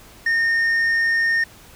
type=tone with tanh clipping; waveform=sine; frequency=1832 Hz; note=A#6; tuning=31 cents flat; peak=-17 dBFS; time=0.26-1.44 s; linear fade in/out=5 ms; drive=4 dB; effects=pink hiss -46 dBFS RMS until 1.75 s